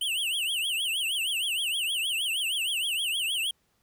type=tone with vibrato; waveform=square; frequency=2960 Hz; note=F#7; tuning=in tune; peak=-27 dBFS; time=0.01-3.51 s; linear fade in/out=5 ms; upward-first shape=triangle; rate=6.4 Hz; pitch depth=240 cents each way; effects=pink hiss -71 dBFS RMS until 3.82 s